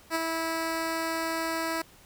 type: tone with ADSR envelope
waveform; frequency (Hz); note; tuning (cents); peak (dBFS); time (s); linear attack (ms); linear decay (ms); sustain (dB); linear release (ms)
10% pulse; 326.6; E4; -16; -16; 0.1-1.82; 51; 24; -4; 6
effects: pink hiss -55 dBFS RMS until 2.05 s